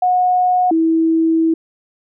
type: tone pair in turn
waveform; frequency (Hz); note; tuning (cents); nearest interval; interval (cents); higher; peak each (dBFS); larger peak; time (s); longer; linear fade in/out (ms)
sine; 728 / 325.1; F#5 / E4; -28 / -24; octave + major second; 1396; first; -11; neither; 0.02-0.71 / 0.71-1.54; second; 5
effects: none